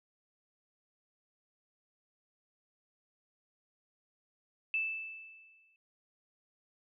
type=tone with exponential decay; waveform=sine; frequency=2637 Hz; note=E7; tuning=in tune; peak=-28 dBFS; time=4.74-5.76 s; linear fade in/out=1 ms; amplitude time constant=220 ms; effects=none